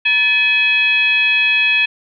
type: tone with frequency modulation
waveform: sine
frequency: 2536 Hz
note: D#7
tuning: 32 cents sharp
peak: -11 dBFS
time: 0.05-1.86 s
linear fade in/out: 10 ms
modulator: 797 Hz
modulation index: 0.75
effects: none